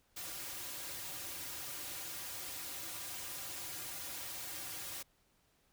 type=noise with comb filter; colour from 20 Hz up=white; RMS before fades=-44 dBFS; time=0.16-5.03 s; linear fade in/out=10 ms; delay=4.6 ms; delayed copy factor=-0.85; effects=pink hiss -73 dBFS RMS until 5.72 s